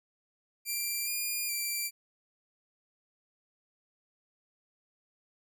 5% pulse tone with pitch steps, 2366 / 2417 / 2353 Hz, D7 / D7 / D7, +12 / +49 / +3 cents, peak -22 dBFS, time 0.65-1.91 s, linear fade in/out 50 ms, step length 420 ms, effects none

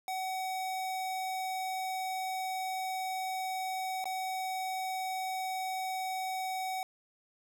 square tone with dropouts, 753 Hz, F#5, 30 cents sharp, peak -34 dBFS, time 0.08-6.83 s, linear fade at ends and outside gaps 1 ms, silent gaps 4.042-4.055 s, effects 11-bit

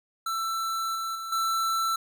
square tone with level steps, 1334 Hz, E6, 20 cents sharp, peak -28 / -30 / -34 / -25 dBFS, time 0.26-1.96 s, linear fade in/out 5 ms, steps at 0.95 / 1.15 / 1.32 s, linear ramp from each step 5 ms, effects none

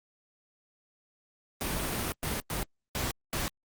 pink noise bursts at uneven times, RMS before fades -32 dBFS, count 5, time 1.61-2.12 / 2.23-2.4 / 2.5-2.63 / 2.95-3.11 / 3.33-3.48 s, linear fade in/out 0 ms, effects Opus 32 kbps

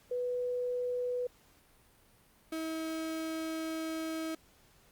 sine / 35% pulse tone pair in turn, 493.9 / 320.7 Hz, B4 / E4, 0 / -48 cents, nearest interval perfect fifth, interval 748 cents, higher first, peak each -31 / -33 dBFS, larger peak first, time 0.11-1.27 / 2.52-4.35 s, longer second, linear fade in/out 5 ms, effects pink hiss -64 dBFS RMS until 4.91 s + Opus 48 kbps

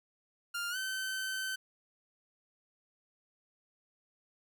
sawtooth tone with pitch glide, 1400 to 1535.6 Hz, F6 to G6, +4 to -36 cents, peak -31 dBFS, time 0.54-1.56 s, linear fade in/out 10 ms, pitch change +160 cents, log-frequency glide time 0.7-0.77 s, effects none

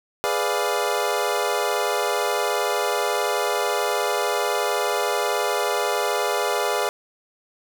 25% pulse chord, G# diminished seventh, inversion none, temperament equal, 415.3 / 493.9 / 587.3 / 698.5 Hz, G#4 / B4 / D5 / F5, 0 / 0 / 0 / 0 cents, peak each -22 / -23 / -23 / -24 dBFS, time 0.24-6.89 s, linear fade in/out 0 ms, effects none

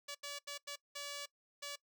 5% pulse tone bursts at uneven times, 573 Hz, D5, 43 cents flat, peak -31 dBFS, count 6, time 0.08-0.15 / 0.23-0.39 / 0.47-0.58 / 0.67-0.76 / 0.95-1.26 / 1.62-1.76 s, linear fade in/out 10 ms, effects noise-tail reverb RT60 0.1 s tail -20 dB re dry

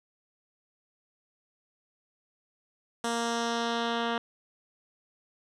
10% pulse tone with low-pass filter sweep, 233.1 Hz, A#3, in tune, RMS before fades -30 dBFS, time 3.04-4.18 s, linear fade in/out 2 ms, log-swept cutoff 8600 to 2800 Hz, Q 1.6, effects none

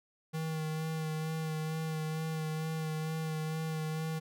square tone with vibrato, 158 Hz, D#3, 27 cents sharp, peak -34 dBFS, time 0.33-4.2 s, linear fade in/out 20 ms, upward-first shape sine, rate 2.2 Hz, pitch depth 20 cents each way, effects none

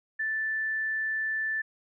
sine tone, 1760 Hz, A6, in tune, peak -27 dBFS, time 0.19-1.62 s, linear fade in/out 10 ms, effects none

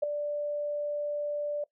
sine tone with ADSR envelope, 587.3 Hz, D5, in tune, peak -20 dBFS, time 0.02-1.64 s, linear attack 13 ms, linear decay 5 ms, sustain -9 dB, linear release 4 ms, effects noise-tail reverb RT60 0.1 s tail -21 dB re dry

